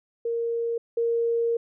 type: tone pair in turn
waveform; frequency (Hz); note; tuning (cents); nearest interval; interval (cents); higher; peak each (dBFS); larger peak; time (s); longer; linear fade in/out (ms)
sine; 465.2 / 465.2; A#4 / A#4; -4 / -4; unison; 0; neither; -24 / -21; second; 0.25-0.78 / 0.97-1.57; second; 5
effects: none